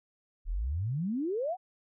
sine exponential sweep, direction up, 35.26 to 781 Hz, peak -29 dBFS, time 0.45-1.57 s, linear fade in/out 50 ms, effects none

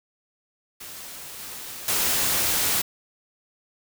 white noise with level steps, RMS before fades -39 / -37 / -23 dBFS, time 0.8-2.82 s, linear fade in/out 10 ms, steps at 1.39 / 1.88 s, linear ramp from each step 2 ms, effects none

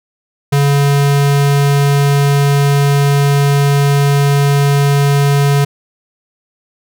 square tone, 141.6 Hz, C#3, 37 cents sharp, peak -9 dBFS, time 0.52-5.65 s, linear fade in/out 10 ms, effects none

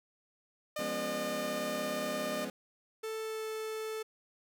sawtooth tone, 606 Hz, D#5, 46 cents flat, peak -31 dBFS, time 0.76-2.45 s, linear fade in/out 5 ms
25% pulse chord, C# dominant seventh, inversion first, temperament equal, 174.61 / 207.7 / 246.9 / 277.2 Hz, E#3 / G#3 / B3 / C#4, 0 / 0 / 0 / 0 cents, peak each -43 / -39 / -37 / -40 dBFS, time 0.79-2.5 s, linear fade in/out 2 ms
45% pulse tone with pitch glide, 440.8 to 437.8 Hz, A4 to A4, +3 to -9 cents, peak -36 dBFS, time 3.03-4.03 s, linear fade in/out 10 ms, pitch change -12 cents, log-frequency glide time 3.21-3.47 s
effects none

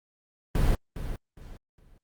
brown noise with echo, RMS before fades -22 dBFS, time 0.55-0.75 s, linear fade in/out 2 ms, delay 410 ms, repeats 3, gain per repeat -11 dB, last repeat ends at 1.98 s, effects Opus 32 kbps

